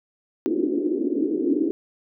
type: band-pass noise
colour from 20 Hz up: white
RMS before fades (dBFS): -23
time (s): 0.46-1.71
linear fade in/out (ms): 0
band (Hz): 270 to 370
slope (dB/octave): 48
effects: none